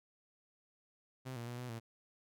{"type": "tone with pitch steps", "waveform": "sawtooth", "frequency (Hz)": [129.8, 118.1, 121.2, 124.3, 114.9], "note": ["C3", "A#2", "B2", "B2", "A#2"], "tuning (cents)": [-13, 23, -32, 12, -25], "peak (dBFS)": -38, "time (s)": [1.25, 1.8], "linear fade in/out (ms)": 20, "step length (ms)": 110, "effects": []}